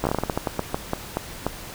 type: slowing click train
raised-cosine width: 1 ms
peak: -8 dBFS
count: 16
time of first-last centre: 0.04-1.466 s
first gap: 13 ms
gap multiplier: 1.25
effects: pink hiss -38 dBFS RMS until 1.74 s